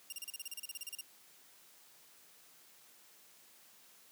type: tone bursts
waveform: 10% pulse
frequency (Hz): 2794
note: F7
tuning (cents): 0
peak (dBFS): -32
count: 16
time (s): 0.1-1.01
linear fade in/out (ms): 2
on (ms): 25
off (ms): 34
effects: white hiss -62 dBFS RMS until 4.11 s + high-pass 150 Hz 12 dB/octave